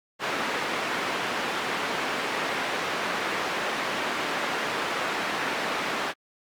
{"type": "band-pass noise", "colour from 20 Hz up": "white", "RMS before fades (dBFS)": -29, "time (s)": [0.19, 6.14], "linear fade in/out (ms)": 50, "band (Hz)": [220, 2000], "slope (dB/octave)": 12, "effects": ["Opus 48 kbps"]}